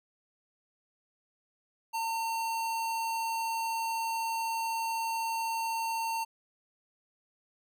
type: tone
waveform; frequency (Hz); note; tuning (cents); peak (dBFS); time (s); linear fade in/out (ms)
square; 908; A#5; -46; -31; 1.93-6.25; 20
effects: none